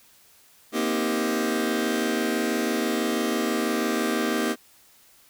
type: chord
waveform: sawtooth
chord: C minor seventh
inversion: third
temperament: just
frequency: 235.5 / 261.6 / 314 / 392.4 Hz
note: Bb3 / C4 / Eb4 / G4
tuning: +18 / 0 / +16 / +2 cents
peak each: -23 / -27 / -24 / -25 dBFS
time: 0.72-4.56 s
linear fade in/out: 50 ms
effects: white hiss -56 dBFS RMS until 5.29 s